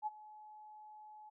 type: tone with ADSR envelope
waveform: sine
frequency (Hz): 852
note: G#5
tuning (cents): +44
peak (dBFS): -33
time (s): 0.02-1.3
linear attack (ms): 45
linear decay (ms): 28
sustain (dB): -19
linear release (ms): 14
effects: none